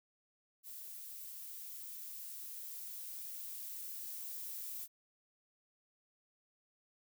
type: noise with level ramp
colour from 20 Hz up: violet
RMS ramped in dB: -49 to -44 dBFS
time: 0.63-4.88 s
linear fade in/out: 50 ms
effects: none